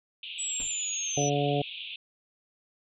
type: band-pass noise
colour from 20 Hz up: pink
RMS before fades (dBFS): -40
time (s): 0.23-1.96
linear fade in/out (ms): 2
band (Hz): 2500 to 3700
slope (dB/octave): 96
type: linear sweep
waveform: sine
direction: down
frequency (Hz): 7902 to 5890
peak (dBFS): -30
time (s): 0.38-1.3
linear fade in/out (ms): 20
type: noise with exponential decay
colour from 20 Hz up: brown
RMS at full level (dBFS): -36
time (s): 0.6-0.76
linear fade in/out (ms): 0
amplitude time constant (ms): 33
type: harmonic tone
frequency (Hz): 143.4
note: D3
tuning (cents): -41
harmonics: 1 / 2 / 3 / 4 / 5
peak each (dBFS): -29 / -32 / -30 / -32 / -31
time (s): 1.17-1.62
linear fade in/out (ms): 5
effects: none